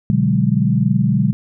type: chord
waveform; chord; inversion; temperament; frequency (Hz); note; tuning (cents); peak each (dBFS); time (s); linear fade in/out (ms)
sine; G# half-diminished seventh; first; equal with one note detuned; 123.47 / 146.83 / 185 / 205.9; B2 / D3 / F#3 / G#3; 0 / 0 / 0 / -15; -18; 0.1-1.33; 0
effects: none